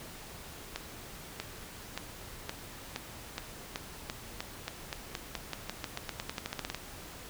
accelerating click train, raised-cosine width 0.2 ms, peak -17 dBFS, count 27, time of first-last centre 0.76-6.746 s, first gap 640 ms, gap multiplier 0.9, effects pink hiss -47 dBFS RMS until 7.29 s

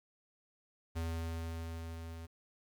square tone with level ramp, 82.41 Hz, E2, in tune, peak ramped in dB -35 to -45 dBFS, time 0.95-2.27 s, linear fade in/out 20 ms, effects 11-bit

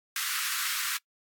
pink high-pass noise, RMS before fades -31 dBFS, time 0.16-0.97 s, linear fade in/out 2 ms, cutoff 1200 Hz, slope 48 dB/octave, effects noise-tail reverb RT60 0.1 s tail -22 dB re dry + AAC 64 kbps

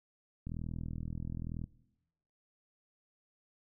click train, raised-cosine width 5 ms, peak -28 dBFS, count 49, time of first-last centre 0.47-1.641 s, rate 41 Hz, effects noise-tail reverb RT60 0.9 s tail -19 dB re dry

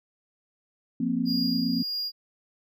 sine chord, F suspended fourth, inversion none, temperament equal, 174.61 / 233.1 / 261.6 Hz, F3 / Bb3 / C4, 0 / 0 / 0 cents, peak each -31 / -27 / -27 dBFS, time 1-1.83 s, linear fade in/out 5 ms
triangle tone with tremolo, 4838 Hz, D#8, 49 cents flat, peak -26 dBFS, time 1.25-2.12 s, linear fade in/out 50 ms, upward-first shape triangle, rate 1.7 Hz, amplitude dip 50%
effects none

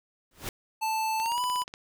pink noise with exponential growth, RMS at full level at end -30 dBFS, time 0.31-0.49 s, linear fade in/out 2 ms, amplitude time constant 38 ms
square tone with pitch glide, 880 to 993.5 Hz, A5 to B5, 0 to +10 cents, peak -27 dBFS, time 0.81-1.64 s, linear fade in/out 20 ms, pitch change +210 cents, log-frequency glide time 1.2-1.41 s
click train, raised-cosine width 0.2 ms, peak -23 dBFS, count 10, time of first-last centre 1.2-1.739 s, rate 16.7 Hz
effects none

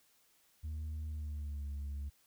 sine tone with pitch glide, 77.3 to 70.88 Hz, D#2 to C#2, -11 to +39 cents, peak -35 dBFS, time 0.63-2.1 s, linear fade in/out 20 ms, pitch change -150 cents, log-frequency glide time 1.07-1.67 s, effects tanh soft clip ceiling -37 dBFS + white hiss -70 dBFS RMS until 2.26 s

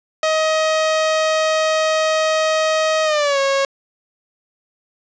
sawtooth tone with pitch glide, 630 to 548.4 Hz, D#5 to C#5, +21 to -19 cents, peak -11 dBFS, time 0.23-3.65 s, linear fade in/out 2 ms, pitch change -240 cents, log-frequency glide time 3.04-3.39 s, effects resampled to 16000 Hz + 7-bit

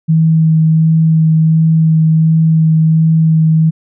sine tone with vibrato, 160 Hz, D#3, 49 cents sharp, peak -6 dBFS, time 0.08-3.71 s, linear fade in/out 20 ms, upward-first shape sine, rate 1.4 Hz, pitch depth 11 cents each way, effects none

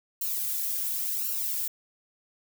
violet noise with flanger, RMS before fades -30 dBFS, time 0.21-1.68 s, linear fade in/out 5 ms, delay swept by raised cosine 0.7 to 2.5 ms, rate 0.93 Hz, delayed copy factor +0.9, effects none

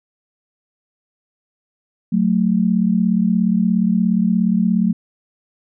sine tone pair together, 184.4 / 221.4 Hz, F#3 / A3, -6 / +11 cents, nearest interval minor third, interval 317 cents, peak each -16 dBFS, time 2.12-4.93 s, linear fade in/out 10 ms, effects none

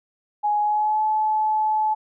sine tone with pitch glide, 835 to 862 Hz, G#5 to A5, +9 to -36 cents, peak -18 dBFS, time 0.43-1.95 s, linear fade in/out 20 ms, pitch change +55 cents, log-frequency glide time 0.61-1.02 s, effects none

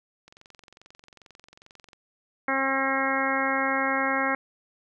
click train, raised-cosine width 0.2 ms, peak -32 dBFS, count 38, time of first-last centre 0.28-1.932 s, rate 22.4 Hz
harmonic tone, 269 Hz, C4, 48 cents sharp, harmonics 1 / 2 / 3 / 4 / 5 / 6 / 7 / 8, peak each -31 / -31 / -31 / -31 / -31 / -31 / -31 / -31 dBFS, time 2.48-4.35 s, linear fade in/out 2 ms
effects none

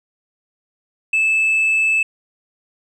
sine tone with tanh clipping, 2621 Hz, E7, 11 cents flat, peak -14 dBFS, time 1.13-2.03 s, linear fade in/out 5 ms, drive 1 dB, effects none

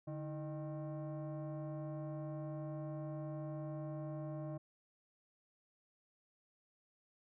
sine tone with frequency modulation, 146.83 Hz, D3, in tune, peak -39 dBFS, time 0.07-4.58 s, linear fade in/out 10 ms, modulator 466 Hz, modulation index 1, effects tanh soft clip ceiling -38 dBFS

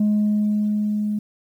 sine tone with level ramp, 210 Hz, G#3, 19 cents sharp, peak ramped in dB -13 to -20 dBFS, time 0-1.19 s, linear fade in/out 5 ms, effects tanh soft clip ceiling -14 dBFS + 9-bit

